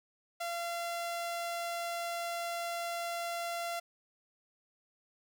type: tone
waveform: sawtooth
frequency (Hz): 685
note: F5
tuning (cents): -34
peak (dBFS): -31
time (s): 0.4-3.8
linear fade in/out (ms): 10
effects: none